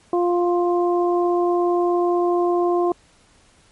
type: harmonic tone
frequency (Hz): 350.6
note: F4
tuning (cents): +7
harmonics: 1 / 2 / 3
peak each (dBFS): -17 / -23 / -27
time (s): 0.13-2.92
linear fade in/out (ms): 2
effects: pink hiss -55 dBFS RMS until 3.71 s + MP3 48 kbps